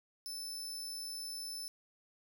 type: tone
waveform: sawtooth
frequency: 5274 Hz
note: E8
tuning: in tune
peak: -38 dBFS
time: 0.26-1.68 s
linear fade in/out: 0 ms
effects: none